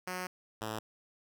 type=tone pair in turn; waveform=5% pulse; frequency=182.7 / 109.04 Hz; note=F#3 / A2; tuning=-22 / -15 cents; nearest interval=major sixth; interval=893 cents; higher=first; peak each=-25 dBFS; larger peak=neither; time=0.07-0.27 / 0.61-0.79 s; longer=first; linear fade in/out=5 ms; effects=none